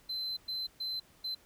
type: tone bursts at uneven times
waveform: sine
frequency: 4071 Hz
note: C8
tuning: 48 cents flat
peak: -31 dBFS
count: 4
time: 0.09-0.37 / 0.48-0.67 / 0.8-1 / 1.24-1.35 s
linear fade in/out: 10 ms
effects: tanh soft clip ceiling -33 dBFS + pink hiss -63 dBFS RMS until 1.45 s